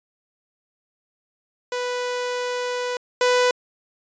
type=tone pair in turn; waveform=sawtooth; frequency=493.9 / 496.2 Hz; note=B4 / B4; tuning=0 / +8 cents; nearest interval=unison; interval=8 cents; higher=second; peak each=-20 / -12 dBFS; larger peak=second; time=1.72-2.97 / 3.21-3.51 s; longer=first; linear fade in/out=2 ms; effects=resampled to 16000 Hz